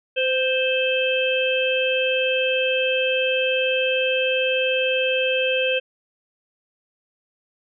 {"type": "harmonic tone with a mistuned harmonic", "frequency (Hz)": 523.3, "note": "C5", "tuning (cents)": 0, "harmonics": [1, 3, 5, 6], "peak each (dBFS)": [-21, -30, -23, -27], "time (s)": [0.16, 5.8], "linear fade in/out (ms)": 20, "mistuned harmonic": 1, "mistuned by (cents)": -22, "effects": []}